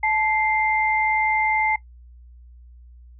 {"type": "tone pair together", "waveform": "sine", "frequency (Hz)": [868.9, 2093], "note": ["A5", "C7"], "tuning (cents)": [-22, 0], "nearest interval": "octave + minor third", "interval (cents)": 1522, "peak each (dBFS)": -21, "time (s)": [0.03, 1.76], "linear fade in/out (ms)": 5, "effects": ["noise-tail reverb RT60 0.1 s tail -18 dB re dry", "added 60 Hz sine -43 dBFS peak until 3.19 s"]}